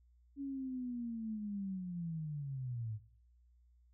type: linear sweep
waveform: sine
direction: down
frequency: 282 to 103.83 Hz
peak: -38 dBFS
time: 0.36-3 s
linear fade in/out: 50 ms
effects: noise-tail reverb RT60 0.6 s tail -19 dB re dry + added 60 Hz sine -64 dBFS peak until 3.93 s